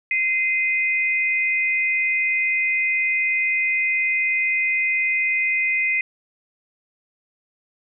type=tone pair together; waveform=sine; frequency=2070 / 2489 Hz; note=C7 / D#7; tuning=-19 / 0 cents; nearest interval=minor third; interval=319 cents; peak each=-20 / -22 dBFS; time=0.11-6.01 s; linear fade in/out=2 ms; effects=none